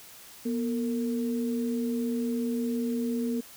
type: tone pair together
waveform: sine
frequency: 240.7 / 454.3 Hz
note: B3 / A#4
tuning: -44 / -45 cents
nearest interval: major seventh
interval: 1099 cents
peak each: -27 / -34 dBFS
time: 0.45-3.41 s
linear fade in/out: 10 ms
effects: white hiss -49 dBFS RMS until 3.56 s